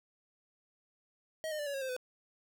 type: tone with pitch steps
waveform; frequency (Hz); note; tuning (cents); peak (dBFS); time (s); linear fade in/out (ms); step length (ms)
square; 634 / 610.3 / 587.5 / 565.5 / 544.3 / 524 / 504.4; D#5 / D#5 / D5 / C#5 / C#5 / C5 / B4; +32 / -34 / +1 / +34 / -32 / +2 / +36; -36; 1.44-1.965; 0; 75
effects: none